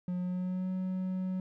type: tone with pitch glide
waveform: triangle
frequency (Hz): 179.6 to 185.93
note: F3 to F#3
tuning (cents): +49 to +9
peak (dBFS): -29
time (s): 0.08-1.4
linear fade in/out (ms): 2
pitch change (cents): +60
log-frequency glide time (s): 0.2-0.7
effects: none